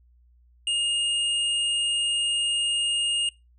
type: tone pair together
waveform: sine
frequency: 2840 / 8520 Hz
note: F7 / C9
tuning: +28 / +30 cents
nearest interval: octave + perfect fifth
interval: 1902 cents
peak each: -23 / -31 dBFS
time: 0.67-3.29 s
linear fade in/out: 2 ms
effects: noise-tail reverb RT60 0.2 s tail -20 dB re dry + added 60 Hz sine -55 dBFS peak until 3.58 s